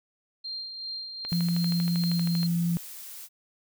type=tone with tremolo; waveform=sine; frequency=4186 Hz; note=C8; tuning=in tune; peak=-32 dBFS; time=0.44-2.47 s; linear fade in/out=10 ms; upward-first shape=sine; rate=2.6 Hz; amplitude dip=45%
type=click train; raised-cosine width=0.3 ms; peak=-23 dBFS; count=16; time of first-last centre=1.25-2.431 s; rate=12.7 Hz
type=noise; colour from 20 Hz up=blue; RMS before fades=-42 dBFS; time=1.28-3.29 s; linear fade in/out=50 ms
type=tone with pitch glide; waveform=sine; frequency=172.3 to 170.71 Hz; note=F3 to F3; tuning=-23 to -39 cents; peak=-23 dBFS; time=1.32-2.77 s; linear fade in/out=0 ms; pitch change=-16 cents; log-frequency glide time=2.03-2.32 s
effects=none